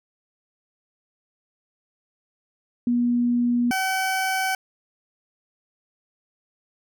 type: tone pair in turn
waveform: sine / 20% pulse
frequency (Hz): 241.2 / 760.7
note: B3 / F#5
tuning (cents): -41 / +48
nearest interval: octave + minor sixth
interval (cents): 1989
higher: second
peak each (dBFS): -18 / -17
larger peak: second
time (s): 2.87-3.71 / 3.71-4.55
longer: neither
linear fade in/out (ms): 2
effects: none